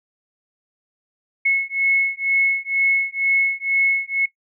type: beating tone pair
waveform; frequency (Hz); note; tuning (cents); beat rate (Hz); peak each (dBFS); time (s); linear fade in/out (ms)
sine; 2187 / 2189.1; C#7 / C#7; -24 / -22; 2.1; -20; 1.45-4.26; 10
effects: noise-tail reverb RT60 0.1 s tail -17 dB re dry